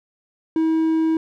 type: tone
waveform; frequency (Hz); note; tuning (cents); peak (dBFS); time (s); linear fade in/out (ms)
triangle; 321.2; E4; -45; -14; 0.56-1.17; 2
effects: none